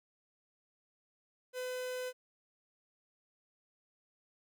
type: tone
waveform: 45% pulse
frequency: 505 Hz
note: B4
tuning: 39 cents sharp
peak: -37 dBFS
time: 1.53-2.13 s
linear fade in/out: 50 ms
effects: none